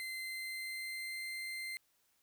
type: tone with pitch glide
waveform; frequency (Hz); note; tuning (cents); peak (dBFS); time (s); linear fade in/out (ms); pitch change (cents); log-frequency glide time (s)
35% pulse; 2070 to 2084; C7 to C7; -19 to -7; -38; 0-1.77; 0; +12; 0.14-1.26
effects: white hiss -75 dBFS RMS until 2.22 s